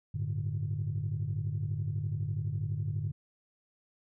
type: chord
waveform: sine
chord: G suspended second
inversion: none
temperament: equal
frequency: 98 / 110 / 146.83 Hz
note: G2 / A2 / D3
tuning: 0 / 0 / 0 cents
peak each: -34 dBFS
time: 0.14-3.12 s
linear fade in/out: 10 ms
effects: tanh soft clip ceiling -24 dBFS